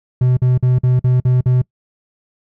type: tone bursts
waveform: triangle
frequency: 126.1 Hz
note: B2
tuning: 36 cents sharp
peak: -8 dBFS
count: 7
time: 0.21-1.618 s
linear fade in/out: 5 ms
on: 160 ms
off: 48 ms
effects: noise-tail reverb RT60 0.1 s tail -24 dB re dry